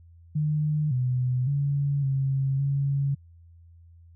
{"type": "tone with pitch steps", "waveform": "sine", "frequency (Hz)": [151.3, 126.2, 141.5, 135.4, 139.3], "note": ["D#3", "B2", "C#3", "C#3", "C#3"], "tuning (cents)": [-48, 38, 36, -40, 9], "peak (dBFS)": -22, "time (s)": [0.35, 3.15], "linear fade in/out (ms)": 10, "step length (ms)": 560, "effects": ["added 84 Hz sine -49 dBFS peak until 4.15 s"]}